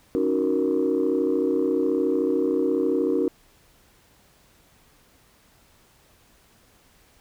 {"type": "chord", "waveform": "sine", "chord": "D# minor seventh", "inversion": "third", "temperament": "equal", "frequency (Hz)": [277.2, 311.1, 370, 466.2], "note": ["C#4", "D#4", "F#4", "A#4"], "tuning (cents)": [0, 0, 0, 0], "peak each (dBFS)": [-25, -25, -24, -24], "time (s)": [0.15, 3.28], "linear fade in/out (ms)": 0, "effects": ["tanh soft clip ceiling -13 dBFS", "pink hiss -58 dBFS RMS until 7.2 s"]}